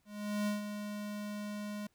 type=tone with ADSR envelope; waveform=square; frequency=207.7 Hz; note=G#3; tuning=in tune; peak=-31 dBFS; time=0.05-1.87 s; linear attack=420 ms; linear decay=140 ms; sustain=-8 dB; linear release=5 ms; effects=pink hiss -75 dBFS RMS until 1.94 s